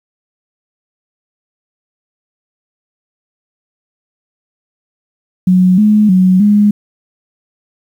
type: tone with pitch steps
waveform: sine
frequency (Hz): 183.5 / 211.6 / 185.2 / 207.1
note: F#3 / G#3 / F#3 / G#3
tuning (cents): -14 / +33 / +2 / -5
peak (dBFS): -5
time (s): 5.47-6.71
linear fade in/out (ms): 5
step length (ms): 310
effects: 7-bit